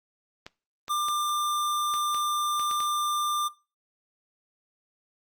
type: clicks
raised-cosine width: 0.2 ms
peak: -21 dBFS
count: 8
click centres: 0.465 / 0.882 / 1.085 / 1.939 / 2.146 / 2.596 / 2.712 / 2.804 s
type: tone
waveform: square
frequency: 1193 Hz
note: D6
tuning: 27 cents sharp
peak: -25 dBFS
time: 0.89-3.49 s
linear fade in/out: 20 ms
effects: noise-tail reverb RT60 0.3 s tail -20 dB re dry + Opus 32 kbps